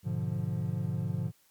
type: chord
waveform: triangle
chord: G# diminished seventh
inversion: none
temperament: equal with one note detuned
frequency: 103.83 / 123.47 / 147.68 / 174.61 Hz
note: G#2 / B2 / D3 / F3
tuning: 0 / 0 / +10 / 0 cents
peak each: -33 dBFS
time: 0.03-1.32 s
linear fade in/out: 50 ms
effects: white hiss -66 dBFS RMS until 1.5 s + MP3 96 kbps